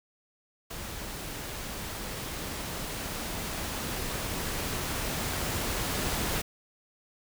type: noise with level ramp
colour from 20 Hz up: pink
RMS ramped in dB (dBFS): -39 to -30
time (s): 0.7-6.42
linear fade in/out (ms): 10
effects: none